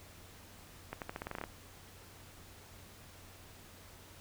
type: accelerating click train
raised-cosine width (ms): 0.5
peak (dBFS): -24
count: 11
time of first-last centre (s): 0.93-1.439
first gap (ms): 88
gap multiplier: 0.87
effects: added 91 Hz sine -59 dBFS peak until 4.2 s + pink hiss -56 dBFS RMS until 4.2 s